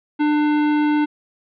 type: tone with hard clipping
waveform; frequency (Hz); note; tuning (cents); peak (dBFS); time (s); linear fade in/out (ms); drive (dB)
sine; 298.7; D4; +29; -17; 0.19-1.06; 20; 15
effects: resampled to 11025 Hz